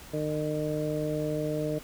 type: harmonic tone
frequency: 152.1 Hz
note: D#3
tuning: 39 cents flat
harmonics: 1 / 2 / 3 / 4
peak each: -33 / -33 / -33 / -33 dBFS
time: 0.13-1.79 s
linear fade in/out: 10 ms
effects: added 60 Hz sine -53 dBFS peak until 1.83 s + pink hiss -48 dBFS RMS until 1.83 s